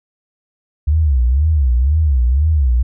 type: tone with vibrato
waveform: sine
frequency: 69.3 Hz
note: C#2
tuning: in tune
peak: -10 dBFS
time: 0.87-2.83 s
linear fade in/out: 10 ms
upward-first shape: sine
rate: 2 Hz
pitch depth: 250 cents each way
effects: none